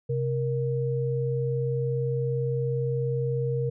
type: tone pair together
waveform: sine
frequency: 131.55 / 468.8 Hz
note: C3 / A#4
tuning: +10 / +10 cents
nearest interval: octave + minor seventh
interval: 2200 cents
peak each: -26 / -28 dBFS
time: 0.09-3.7 s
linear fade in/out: 10 ms
effects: none